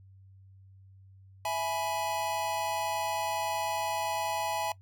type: chord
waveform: square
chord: E major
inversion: none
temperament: equal with one note detuned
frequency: 659.3 / 837.8 / 987.8 Hz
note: E5 / G#5 / B5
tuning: 0 / +15 / 0 cents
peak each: -36 / -33 / -37 dBFS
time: 1.45-4.72 s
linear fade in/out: 2 ms
effects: noise-tail reverb RT60 0.1 s tail -20 dB re dry + added 96 Hz sine -52 dBFS peak until 4.81 s